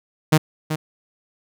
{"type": "tone with echo", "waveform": "sawtooth", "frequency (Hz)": 155.56, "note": "D#3", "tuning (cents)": 0, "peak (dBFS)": -7, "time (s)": [0.32, 0.38], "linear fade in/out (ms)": 10, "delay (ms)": 380, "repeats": 1, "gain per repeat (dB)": -10, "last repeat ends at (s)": 0.76, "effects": []}